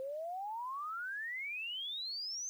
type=exponential sweep; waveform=sine; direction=up; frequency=519 to 6340 Hz; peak=-38 dBFS; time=0-2.49 s; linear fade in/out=0 ms; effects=11-bit